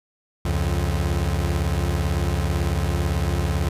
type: beating tone pair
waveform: 30% pulse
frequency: 69.3 / 87.3 Hz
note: C#2 / F2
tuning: 0 / 0 cents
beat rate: 18 Hz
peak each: -20 / -21 dBFS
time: 0.45-3.69 s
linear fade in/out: 5 ms
effects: resampled to 32000 Hz